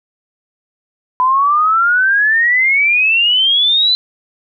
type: exponential sweep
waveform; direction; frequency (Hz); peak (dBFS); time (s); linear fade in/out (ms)
sine; up; 1000 to 4060; -9; 1.2-3.95; 0
effects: none